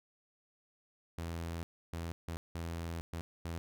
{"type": "tone bursts at uneven times", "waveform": "sawtooth", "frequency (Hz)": 83.7, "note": "E2", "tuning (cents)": 27, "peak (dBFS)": -34, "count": 6, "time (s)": [[1.18, 1.63], [1.93, 2.12], [2.28, 2.37], [2.55, 3.01], [3.13, 3.21], [3.45, 3.58]], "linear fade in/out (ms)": 0, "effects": []}